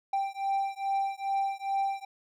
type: beating tone pair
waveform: triangle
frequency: 784 / 786.4 Hz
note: G5 / G5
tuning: 0 / +5 cents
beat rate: 2.4 Hz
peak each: -29 dBFS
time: 0.13-2.05 s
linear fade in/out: 5 ms
effects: none